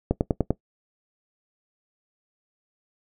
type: click train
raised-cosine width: 2 ms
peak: -7 dBFS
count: 5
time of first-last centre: 0.11-0.506 s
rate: 10.1 Hz
effects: noise-tail reverb RT60 0.1 s tail -18 dB re dry